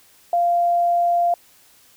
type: tone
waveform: sine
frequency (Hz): 694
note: F5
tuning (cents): -11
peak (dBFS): -15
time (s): 0.33-1.34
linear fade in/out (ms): 2
effects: white hiss -53 dBFS RMS until 1.96 s